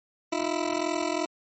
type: ring-modulated tone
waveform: 20% pulse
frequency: 329.6 Hz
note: E4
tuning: in tune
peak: -18 dBFS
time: 0.32-1.26 s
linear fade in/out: 5 ms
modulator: 21.4 Hz
effects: MP3 32 kbps